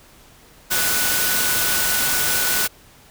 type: tone in noise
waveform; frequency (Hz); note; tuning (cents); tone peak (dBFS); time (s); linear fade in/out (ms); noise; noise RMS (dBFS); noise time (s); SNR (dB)
sine; 1480; F#6; 0; -26; 0.7-2.68; 20; white; -20; 0.7-2.68; -9
effects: pink hiss -49 dBFS RMS until 3.1 s